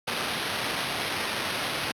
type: noise with sample-and-hold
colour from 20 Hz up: white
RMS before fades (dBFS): -30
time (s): 0.07-1.92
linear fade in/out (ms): 10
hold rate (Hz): 7350
effects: high-pass 100 Hz 12 dB/octave + low-pass 12000 Hz 12 dB/octave

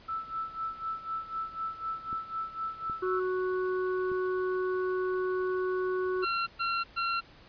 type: tone with tremolo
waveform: sine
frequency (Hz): 1318.5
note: E6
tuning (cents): 0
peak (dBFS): -30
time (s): 0.08-3.2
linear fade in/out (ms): 10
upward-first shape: sine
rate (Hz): 4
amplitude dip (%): 80
type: clicks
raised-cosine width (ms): 3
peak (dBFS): -31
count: 3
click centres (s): 2.129 / 2.898 / 4.117
type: harmonic tone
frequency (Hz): 370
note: F#4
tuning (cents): 0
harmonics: 1 / 3 / 4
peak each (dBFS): -28 / -38 / -40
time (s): 3.02-6.25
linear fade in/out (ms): 10
type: tone bursts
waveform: sawtooth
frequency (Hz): 1367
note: F6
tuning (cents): -37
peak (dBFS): -24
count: 3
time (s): 6.22-7.21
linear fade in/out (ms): 20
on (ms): 250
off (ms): 120
effects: pink hiss -55 dBFS RMS until 7.48 s + resampled to 11025 Hz

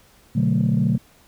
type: chord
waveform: sine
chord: B minor seventh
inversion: none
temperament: equal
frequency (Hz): 123.47 / 146.83 / 185 / 220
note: B2 / D3 / F#3 / A3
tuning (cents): 0 / 0 / 0 / 0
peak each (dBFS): -21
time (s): 0.35-0.98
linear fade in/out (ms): 10
effects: tanh soft clip ceiling -10 dBFS + pink hiss -54 dBFS RMS until 1.27 s

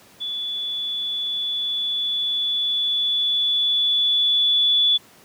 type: tone with level ramp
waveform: sine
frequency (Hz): 3443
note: A7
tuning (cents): -38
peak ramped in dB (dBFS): -25 to -14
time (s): 0.2-4.98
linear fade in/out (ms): 20
effects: pink hiss -50 dBFS RMS until 5.24 s + high-pass 150 Hz 12 dB/octave

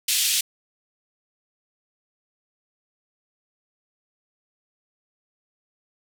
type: band-pass noise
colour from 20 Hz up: pink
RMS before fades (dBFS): -22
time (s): 0.08-0.41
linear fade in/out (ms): 5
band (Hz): 2800 to 14000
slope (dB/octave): 24
effects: none

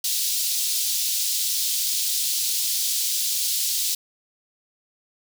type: high-pass noise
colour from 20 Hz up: pink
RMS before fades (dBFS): -24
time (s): 0.04-3.95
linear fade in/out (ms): 5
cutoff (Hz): 3800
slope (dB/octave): 24
effects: none

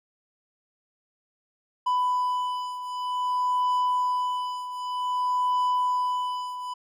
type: beating tone pair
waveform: triangle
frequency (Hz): 996 / 996.53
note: B5 / B5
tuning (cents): +14 / +15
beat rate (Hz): 0.53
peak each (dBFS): -23 / -28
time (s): 1.86-6.74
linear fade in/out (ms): 10
effects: none

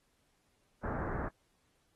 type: low-pass noise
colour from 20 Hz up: pink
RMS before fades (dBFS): -37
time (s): 0.83-1.29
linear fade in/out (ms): 10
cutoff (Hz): 1700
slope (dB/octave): 48
effects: pink hiss -75 dBFS RMS until 1.95 s + AAC 32 kbps

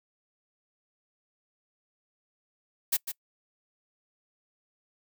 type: noise with echo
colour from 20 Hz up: blue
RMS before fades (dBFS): -25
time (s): 2.92-2.97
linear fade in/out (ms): 10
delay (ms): 150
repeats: 1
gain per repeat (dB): -9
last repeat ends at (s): 3.12
effects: noise-tail reverb RT60 0.1 s tail -24 dB re dry

